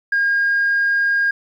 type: tone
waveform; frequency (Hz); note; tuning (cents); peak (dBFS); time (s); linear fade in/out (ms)
sine; 1621; G#6; -42; -13; 0.12-1.31; 5
effects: tanh soft clip ceiling -11 dBFS + 9-bit